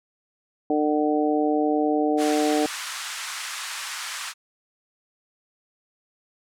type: harmonic tone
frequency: 150.6 Hz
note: D3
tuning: 44 cents sharp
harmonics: 2 / 3 / 4 / 5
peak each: -22 / -25 / -28 / -26 dBFS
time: 0.7-2.66 s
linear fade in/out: 2 ms
type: band-pass noise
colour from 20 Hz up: pink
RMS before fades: -33 dBFS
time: 2.17-4.34 s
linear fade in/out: 50 ms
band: 1100 to 10000 Hz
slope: 24 dB/octave
effects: none